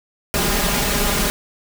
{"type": "noise with comb filter", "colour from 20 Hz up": "pink", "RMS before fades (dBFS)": -19, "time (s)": [0.34, 1.3], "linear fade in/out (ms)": 0, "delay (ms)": 4.9, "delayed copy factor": 0.95, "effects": []}